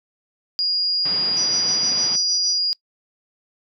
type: tone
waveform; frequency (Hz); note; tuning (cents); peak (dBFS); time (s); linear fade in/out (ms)
sine; 4858; D#8; -42; -18; 0.59-2.73; 0
type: band-pass noise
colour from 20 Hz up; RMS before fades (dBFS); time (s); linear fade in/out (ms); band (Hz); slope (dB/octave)
pink; -35; 1.05-2.16; 5; 140 to 4200; 24
type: tone with tremolo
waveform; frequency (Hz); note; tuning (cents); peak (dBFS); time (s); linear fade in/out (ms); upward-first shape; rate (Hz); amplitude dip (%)
sine; 5860; F#8; -18; -22; 1.37-2.58; 0; sine; 6.5; 70
effects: noise-tail reverb RT60 0.1 s tail -25 dB re dry

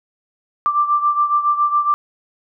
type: beating tone pair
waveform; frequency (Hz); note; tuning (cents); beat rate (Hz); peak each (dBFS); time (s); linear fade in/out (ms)
sine; 1177 / 1184.2; D6 / D6; +3 / +14; 7.2; -15 / -20; 0.66-1.94; 0
effects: none

